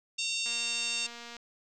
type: harmonic tone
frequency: 913 Hz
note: A#5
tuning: 36 cents flat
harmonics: 3 / 4 / 5 / 6 / 7 / 8 / 9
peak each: -34 / -36 / -38 / -40 / -41 / -42 / -43 dBFS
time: 0.18-1.07 s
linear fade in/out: 10 ms
type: click train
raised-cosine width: 0.2 ms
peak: -28 dBFS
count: 215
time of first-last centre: 0.46-1.367 s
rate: 236 Hz
effects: none